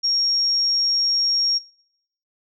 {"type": "tone", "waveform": "sine", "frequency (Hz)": 5570, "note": "F8", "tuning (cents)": -5, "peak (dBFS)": -17, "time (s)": [0.03, 1.59], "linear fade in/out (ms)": 20, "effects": ["noise-tail reverb RT60 0.8 s tail -26 dB re dry"]}